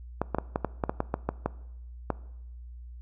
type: clicks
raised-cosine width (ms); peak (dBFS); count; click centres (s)
1; -12; 12; 0.216 / 0.347 / 0.385 / 0.559 / 0.647 / 0.838 / 0.895 / 1.004 / 1.141 / 1.29 / 1.46 / 2.103
effects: noise-tail reverb RT60 0.9 s tail -20 dB re dry + added 60 Hz sine -41 dBFS peak until 3.01 s